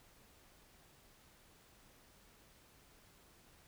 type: silence
effects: pink hiss -65 dBFS RMS until 3.67 s